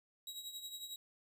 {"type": "tone with tremolo", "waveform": "sawtooth", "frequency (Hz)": 3841, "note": "B7", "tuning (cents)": -49, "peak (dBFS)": -39, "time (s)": [0.27, 0.96], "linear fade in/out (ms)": 2, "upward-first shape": "triangle", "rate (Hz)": 11, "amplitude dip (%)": 70, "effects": []}